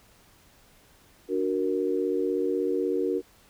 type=chord; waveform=sine; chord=D augmented; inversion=none; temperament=equal; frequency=293.7 / 370 / 466.2 Hz; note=D4 / F#4 / A#4; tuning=0 / 0 / 0 cents; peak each=-30 / -27 / -28 dBFS; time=1.28-3.22 s; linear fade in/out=50 ms; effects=pink hiss -58 dBFS RMS until 3.49 s